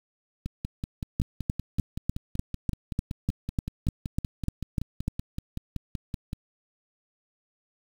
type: two click trains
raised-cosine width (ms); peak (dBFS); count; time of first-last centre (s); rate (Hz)
5; -13 / -19; 14 / 32; 1.2-5.081 / 0.46-6.331; 3.35 / 5.28
effects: 7-bit